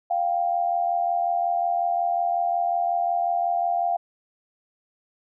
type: tone pair together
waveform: sine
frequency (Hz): 698.5 / 784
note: F5 / G5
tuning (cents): 0 / 0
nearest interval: major second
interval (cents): 200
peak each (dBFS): -22 / -26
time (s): 0.1-3.97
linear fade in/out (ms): 10
effects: none